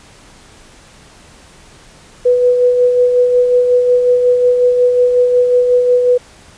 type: tone with tremolo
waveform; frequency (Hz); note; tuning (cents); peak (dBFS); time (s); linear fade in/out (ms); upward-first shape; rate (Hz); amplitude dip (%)
sine; 493.9; B4; 0; -6; 2.25-6.18; 10; sine; 5.5; 40
effects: pink hiss -42 dBFS RMS until 6.57 s + resampled to 22050 Hz